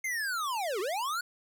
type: linear two-way sweep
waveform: square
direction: down then up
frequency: 2135 to 349.2 to 1486 Hz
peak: -31 dBFS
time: 0.04-1.21 s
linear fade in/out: 5 ms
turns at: 0.8 s
effects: none